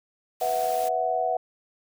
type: noise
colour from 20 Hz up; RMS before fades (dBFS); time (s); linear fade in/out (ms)
white; -39; 0.4-0.89; 10
type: chord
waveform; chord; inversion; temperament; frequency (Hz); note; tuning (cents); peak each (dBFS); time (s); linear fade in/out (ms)
sine; B suspended fourth; none; equal; 493.9 / 659.3 / 740; B4 / E5 / F#5; 0 / 0 / 0; -31 / -27 / -25; 0.41-1.37; 5
effects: none